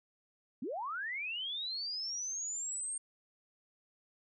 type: linear sweep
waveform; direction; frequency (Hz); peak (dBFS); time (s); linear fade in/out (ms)
sine; up; 204.4 to 8670; -36; 0.62-2.98; 5
effects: none